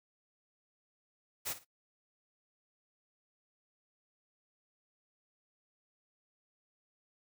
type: noise with echo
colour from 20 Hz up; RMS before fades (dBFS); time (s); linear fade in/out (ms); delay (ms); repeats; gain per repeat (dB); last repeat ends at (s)
white; -37; 1.45-1.54; 20; 55; 2; -13; 1.65
effects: noise-tail reverb RT60 0.1 s tail -19 dB re dry